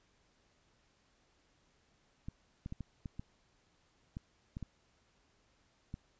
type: clicks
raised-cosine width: 5 ms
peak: -29 dBFS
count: 10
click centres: 2.285 / 2.661 / 2.724 / 2.807 / 3.058 / 3.195 / 4.169 / 4.569 / 4.627 / 5.941 s
effects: pink hiss -72 dBFS RMS until 6.19 s + resampled to 16000 Hz